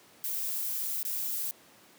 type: noise with dropouts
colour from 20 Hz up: violet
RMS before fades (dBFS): -33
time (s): 0.24-1.51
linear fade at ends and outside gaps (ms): 0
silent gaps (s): 1.029-1.051
effects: pink hiss -57 dBFS RMS until 1.98 s + high-pass 200 Hz 12 dB/octave